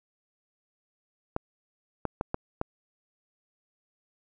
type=clicks; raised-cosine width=1 ms; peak=-14 dBFS; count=5; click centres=1.364 / 2.053 / 2.211 / 2.344 / 2.614 s; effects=none